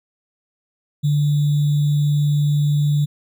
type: tone with sample-and-hold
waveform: sine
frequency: 146.83 Hz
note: D3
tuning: in tune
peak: -14 dBFS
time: 1.03-3.06 s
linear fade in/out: 20 ms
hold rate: 3675 Hz
effects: none